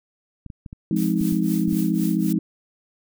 clicks, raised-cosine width 5 ms, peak -23 dBFS, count 8, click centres 0.463 / 0.502 / 0.662 / 0.729 / 1.212 / 1.324 / 1.68 / 1.728 s
sine chord, F minor seventh, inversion none, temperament just, 174.61 / 209.5 / 261.9 / 314.3 Hz, F3 / Ab3 / C4 / Eb4, 0 / +15 / +2 / +18 cents, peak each -23 / -23 / -27 / -24 dBFS, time 0.91-2.39 s, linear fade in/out 2 ms
blue noise with tremolo, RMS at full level -34 dBFS, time 0.96-2.33 s, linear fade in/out 5 ms, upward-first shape triangle, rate 3.9 Hz, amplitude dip 95%
effects none

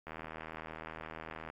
click train, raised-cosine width 0.5 ms, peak -28 dBFS, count 115, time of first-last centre 0.07-1.5 s, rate 79.7 Hz, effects AAC 64 kbps

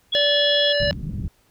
sine tone, 3353 Hz, G#7, 16 cents sharp, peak -19 dBFS, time 0.12-0.73 s, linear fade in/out 10 ms
click train, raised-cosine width 0.2 ms, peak -25 dBFS, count 32, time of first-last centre 0.14-0.929 s, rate 39.3 Hz
harmonic tone, 580 Hz, D5, 22 cents flat, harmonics 1 / 3 / 5 / 7 / 9, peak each -20 / -25 / -27 / -28 / -30 dBFS, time 0.15-0.91 s, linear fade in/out 0 ms
white low-pass noise, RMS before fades -28 dBFS, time 0.8-1.28 s, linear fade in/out 2 ms, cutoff 180 Hz, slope 24 dB/octave
effects pink hiss -61 dBFS RMS until 1.5 s

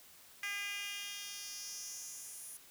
10% pulse tone with high-pass filter sweep, 404.9 Hz, G#4, 44 cents flat, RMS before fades -44 dBFS, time 0.43-2.57 s, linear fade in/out 2 ms, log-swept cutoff 2000 to 10000 Hz, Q 2.4, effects white hiss -59 dBFS RMS until 2.7 s

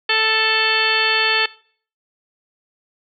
harmonic tone, 440 Hz, A4, in tune, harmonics 1 / 2 / 3 / 4 / 5 / 6 / 7 / 8 / 10, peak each -26 / -26 / -26 / -20 / -26 / -21 / -23 / -24 / -24 dBFS, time 0.09-1.46 s, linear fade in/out 5 ms, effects noise-tail reverb RT60 0.5 s tail -21 dB re dry

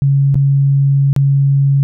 sine tone with dropouts, 138.8 Hz, C#3, 3 cents sharp, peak -8 dBFS, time 0.02-1.83 s, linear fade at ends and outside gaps 0 ms, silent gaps 0.344-0.355 / 1.13-1.163 s, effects none

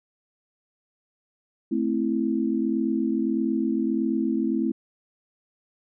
sine chord, A minor, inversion none, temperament equal, 220 / 261.6 / 329.6 Hz, A3 / C4 / E4, 0 / 0 / 0 cents, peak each -26 dBFS, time 1.71-4.72 s, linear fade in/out 10 ms, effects none

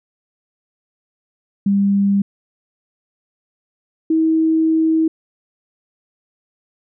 sine tone pair in turn, 199.2 / 320.6 Hz, G3 / E4, +28 / -48 cents, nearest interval minor sixth, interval 824 cents, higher second, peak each -12 dBFS, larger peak neither, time 1.66-2.22 / 4.1-5.08 s, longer second, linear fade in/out 5 ms, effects none

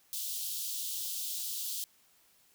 white high-pass noise, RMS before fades -37 dBFS, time 0.13-1.84 s, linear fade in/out 0 ms, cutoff 3100 Hz, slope 48 dB/octave, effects white hiss -66 dBFS RMS until 2.54 s

